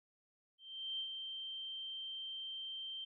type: tone with ADSR envelope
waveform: sine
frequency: 3136 Hz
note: G7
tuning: in tune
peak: -37 dBFS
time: 0.58-3.05 s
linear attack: 410 ms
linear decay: 81 ms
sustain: -5 dB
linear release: 11 ms
effects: none

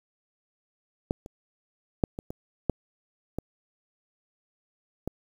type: clicks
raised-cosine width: 2 ms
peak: -12 / -28 / -8 / -21 / -22 / -9 / -17 / -17 dBFS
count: 8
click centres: 1.109 / 1.261 / 2.038 / 2.189 / 2.305 / 2.697 / 3.386 / 5.076 s
effects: 8-bit

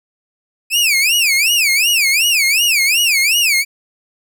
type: tone with vibrato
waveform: sawtooth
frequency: 2489 Hz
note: D#7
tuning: in tune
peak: -8 dBFS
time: 0.7-3.65 s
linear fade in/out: 50 ms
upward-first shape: sine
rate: 2.7 Hz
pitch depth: 270 cents each way
effects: none

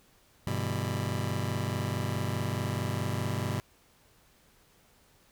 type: chord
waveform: sawtooth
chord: E minor seventh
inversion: first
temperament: just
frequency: 98.89 / 123.61 / 148.33 / 164.81 Hz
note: G2 / B2 / D3 / E3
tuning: +16 / +2 / +18 / 0 cents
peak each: -29 / -29 / -34 / -35 dBFS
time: 0.47-3.6 s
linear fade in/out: 0 ms
effects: pink hiss -63 dBFS RMS until 5.31 s

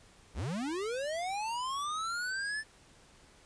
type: linear sweep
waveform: square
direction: up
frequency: 40.79 to 1771 Hz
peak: -34 dBFS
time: 0.34-2.64 s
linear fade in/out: 50 ms
effects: pink hiss -60 dBFS RMS until 3.45 s + resampled to 22050 Hz

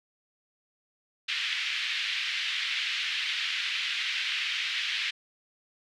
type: band-pass noise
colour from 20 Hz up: white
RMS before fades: -31 dBFS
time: 1.28-5.11 s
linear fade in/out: 10 ms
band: 1900 to 3500 Hz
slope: 24 dB/octave
effects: none

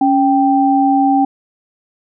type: tone pair together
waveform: sine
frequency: 277.2 / 784 Hz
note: C#4 / G5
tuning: 0 / 0 cents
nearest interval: octave + tritone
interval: 1800 cents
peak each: -12 dBFS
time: 0.01-1.25 s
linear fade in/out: 5 ms
effects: none

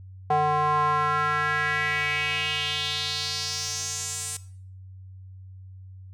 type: tone with band-pass filter sweep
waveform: square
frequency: 150.1 Hz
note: D3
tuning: 38 cents sharp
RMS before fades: -26 dBFS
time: 0.3-4.37 s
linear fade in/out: 5 ms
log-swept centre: 780 to 8600 Hz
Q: 3.6
effects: noise-tail reverb RT60 0.5 s tail -17 dB re dry + added 94 Hz sine -41 dBFS peak until 6.13 s

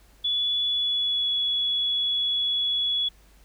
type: tone with pitch glide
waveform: sine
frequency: 3423 to 3384 Hz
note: A7 to G#7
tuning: -48 to +32 cents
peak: -22 dBFS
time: 0.24-3.09 s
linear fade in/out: 10 ms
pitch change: -20 cents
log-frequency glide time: 0.67-1.3 s
effects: added 50 Hz sine -54 dBFS peak until 3.44 s + pink hiss -59 dBFS RMS until 3.44 s

